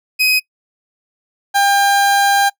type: tone pair in turn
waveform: 30% pulse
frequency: 2518 / 799.6 Hz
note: D#7 / G5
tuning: +20 / +34 cents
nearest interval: octave + minor sixth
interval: 1986 cents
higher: first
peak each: -8 dBFS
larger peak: neither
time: 0.19-0.4 / 1.54-2.5 s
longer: second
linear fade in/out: 20 ms
effects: noise-tail reverb RT60 0.1 s tail -23 dB re dry